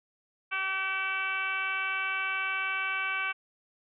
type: tone with frequency modulation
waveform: sine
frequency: 1912 Hz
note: A#6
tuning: 43 cents sharp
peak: -28 dBFS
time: 0.51-3.33 s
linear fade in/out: 20 ms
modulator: 381 Hz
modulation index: 2.2
effects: none